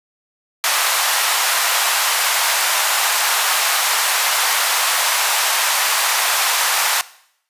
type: high-pass noise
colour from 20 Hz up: pink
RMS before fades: -17 dBFS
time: 0.64-7.01 s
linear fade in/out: 0 ms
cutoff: 790 Hz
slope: 24 dB/octave
effects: noise-tail reverb RT60 0.7 s tail -19 dB re dry + resampled to 32000 Hz